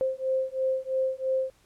sine beating tone pair, 523.3 / 526.3 Hz, C5 / C5, 0 / +10 cents, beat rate 3 Hz, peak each -28 dBFS, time 0.01-1.5 s, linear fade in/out 0 ms, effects pink hiss -63 dBFS RMS until 1.65 s + low-pass 12000 Hz 12 dB/octave

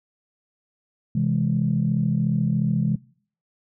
sine chord, C augmented, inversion none, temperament equal, 130.81 / 164.81 / 207.7 Hz, C3 / E3 / G#3, 0 / 0 / 0 cents, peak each -23 dBFS, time 1.15-2.96 s, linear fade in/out 5 ms, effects noise-tail reverb RT60 0.5 s tail -21 dB re dry + tanh soft clip ceiling -10 dBFS

